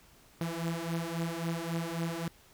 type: beating tone pair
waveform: sawtooth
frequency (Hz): 164.81 / 168.51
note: E3 / E3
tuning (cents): 0 / +38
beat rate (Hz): 3.7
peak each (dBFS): -32 / -31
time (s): 0.41-2.28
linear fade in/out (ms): 0
effects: pink hiss -60 dBFS RMS until 2.53 s